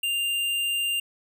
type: tone with hard clipping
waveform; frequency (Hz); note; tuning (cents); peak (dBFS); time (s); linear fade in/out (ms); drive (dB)
triangle; 2794; F7; 0; -25; 0.03-1; 5; 17
effects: none

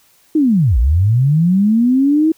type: linear two-way sweep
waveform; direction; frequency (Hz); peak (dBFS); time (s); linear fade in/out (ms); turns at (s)
sine; down then up; 324.7 to 53 to 324.7; -9; 0.35-2.32; 5; 0.78
effects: white hiss -53 dBFS RMS until 2.37 s

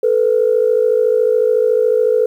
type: tone pair together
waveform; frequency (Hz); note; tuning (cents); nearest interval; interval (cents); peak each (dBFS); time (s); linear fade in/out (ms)
sine; 440 / 493.9; A4 / B4; 0 / 0; major second; 200; -13; 0.03-2.26; 5
effects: tanh soft clip ceiling -3 dBFS + 8-bit

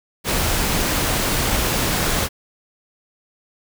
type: noise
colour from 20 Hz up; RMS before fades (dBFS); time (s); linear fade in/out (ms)
pink; -20; 0.24-2.29; 50
effects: none

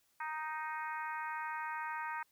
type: harmonic tone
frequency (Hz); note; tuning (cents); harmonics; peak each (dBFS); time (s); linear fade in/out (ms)
311.1; D#4; 0; 3 / 4 / 5 / 6 / 7 / 8; -40 / -45 / -44 / -47 / -51 / -54; 0.2-2.23; 5
effects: white hiss -74 dBFS RMS until 2.31 s

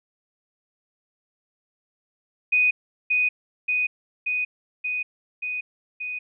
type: tone with echo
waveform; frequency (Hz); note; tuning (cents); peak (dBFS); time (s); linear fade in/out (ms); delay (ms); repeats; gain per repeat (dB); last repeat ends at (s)
sine; 2489; D#7; 0; -16; 2.52-2.71; 10; 580; 6; -2; 6.19
effects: none

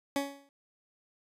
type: tone with exponential decay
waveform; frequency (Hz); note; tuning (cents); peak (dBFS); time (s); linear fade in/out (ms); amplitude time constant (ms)
20% pulse; 279.6; C#4; +15; -21; 0.16-0.49; 1; 71
effects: resampled to 32000 Hz

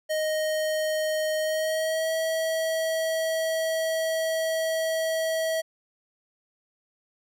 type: tone with pitch glide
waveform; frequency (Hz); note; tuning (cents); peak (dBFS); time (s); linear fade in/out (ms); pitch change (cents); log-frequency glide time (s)
square; 622.3 to 645; D#5 to E5; 0 to -38; -25; 0.09-5.62; 20; +62; 1.39-2.13
effects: none

